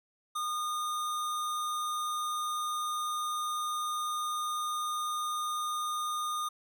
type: tone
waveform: square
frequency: 1222 Hz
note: D#6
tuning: 32 cents flat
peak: -32 dBFS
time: 0.35-6.49 s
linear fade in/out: 10 ms
effects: none